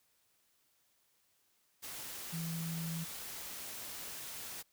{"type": "tone in noise", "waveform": "sine", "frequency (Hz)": 164.81, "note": "E3", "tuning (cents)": 0, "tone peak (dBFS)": -37, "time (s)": [2.32, 3.05], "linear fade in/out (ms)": 20, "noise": "white", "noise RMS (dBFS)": -45, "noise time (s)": [1.82, 4.63], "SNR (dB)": 5, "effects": ["white hiss -74 dBFS RMS until 4.72 s"]}